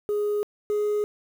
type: tone pair in turn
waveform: sine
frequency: 415.3 / 417.7 Hz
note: G#4 / G#4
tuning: 0 / +10 cents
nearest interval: unison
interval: 10 cents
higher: second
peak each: -20 / -19 dBFS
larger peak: second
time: 0.09-0.43 / 0.7-1.04 s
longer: neither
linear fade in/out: 0 ms
effects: tanh soft clip ceiling -21 dBFS + 8-bit

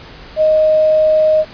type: tone with quantisation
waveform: sine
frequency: 622.3 Hz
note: D#5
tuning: in tune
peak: -8 dBFS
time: 0.36-1.45 s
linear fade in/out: 50 ms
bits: 6
effects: pink hiss -36 dBFS RMS until 1.53 s + resampled to 11025 Hz

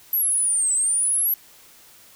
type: linear two-way sweep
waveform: sine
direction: down then up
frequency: 11840 to 7920 to 11840 Hz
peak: -18 dBFS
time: 0.13-1.34 s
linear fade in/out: 2 ms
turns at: 0.73 s
effects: white hiss -50 dBFS RMS until 2.15 s

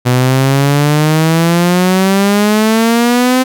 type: exponential sweep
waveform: sawtooth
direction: up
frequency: 123.1 to 259.5 Hz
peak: -4 dBFS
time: 0.05-3.44 s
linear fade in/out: 20 ms
effects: none

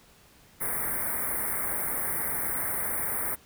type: band-stop noise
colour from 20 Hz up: white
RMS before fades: -30 dBFS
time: 0.6-3.36 s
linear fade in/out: 20 ms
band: 2200 to 8800 Hz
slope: 96 dB/octave
effects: pink hiss -57 dBFS RMS until 3.45 s

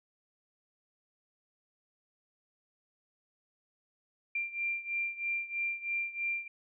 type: beating tone pair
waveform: sine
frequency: 2374 / 2377.1 Hz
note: D7 / D7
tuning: +18 / +20 cents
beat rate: 3.1 Hz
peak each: -34 / -37 dBFS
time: 4.35-6.48 s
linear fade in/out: 5 ms
effects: none

